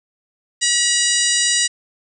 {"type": "harmonic tone with a mistuned harmonic", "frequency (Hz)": 963, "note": "B5", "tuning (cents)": -44, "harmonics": [2, 3, 4, 5, 6, 7, 8, 9], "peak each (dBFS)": [-23, -23, -23, -23, -23, -23, -23, -23], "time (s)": [0.61, 1.68], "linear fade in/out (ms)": 20, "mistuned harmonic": 7, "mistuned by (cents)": 34, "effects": []}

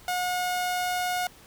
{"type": "tone", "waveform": "sawtooth", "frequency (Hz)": 723, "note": "F#5", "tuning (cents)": -40, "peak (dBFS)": -22, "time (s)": [0.08, 1.27], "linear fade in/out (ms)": 2, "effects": ["pink hiss -52 dBFS RMS until 1.46 s"]}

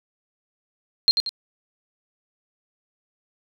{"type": "tone with echo", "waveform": "sine", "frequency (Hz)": 4194, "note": "C8", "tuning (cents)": 3, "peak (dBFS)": -11, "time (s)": [1.08, 1.11], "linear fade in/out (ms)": 0, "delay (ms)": 91, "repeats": 2, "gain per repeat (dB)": -7, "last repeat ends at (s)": 1.292, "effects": []}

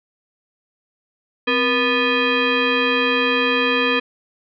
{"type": "tone with frequency modulation", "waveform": "sine", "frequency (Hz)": 1000, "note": "B5", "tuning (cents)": 21, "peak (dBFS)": -15, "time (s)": [1.47, 4], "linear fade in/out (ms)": 10, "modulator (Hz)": 740, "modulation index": 2.9, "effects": []}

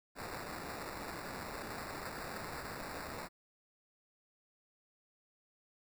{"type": "noise with sample-and-hold", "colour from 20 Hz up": "violet", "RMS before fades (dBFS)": -44, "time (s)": [0.15, 3.29], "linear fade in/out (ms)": 50, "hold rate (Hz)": 3150, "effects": []}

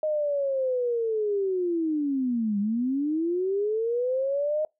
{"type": "linear two-way sweep", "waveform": "sine", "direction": "down then up", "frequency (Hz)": [622.3, 198.3, 622.3], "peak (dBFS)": -23, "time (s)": [0.03, 4.65], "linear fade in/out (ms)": 2, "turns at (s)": 2.59, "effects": ["noise-tail reverb RT60 0.2 s tail -26 dB re dry"]}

